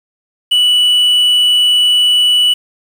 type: tone with quantisation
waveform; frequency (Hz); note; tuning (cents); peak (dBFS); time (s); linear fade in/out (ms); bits
triangle; 2957; F#7; -2; -6; 0.51-2.54; 10; 6
effects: none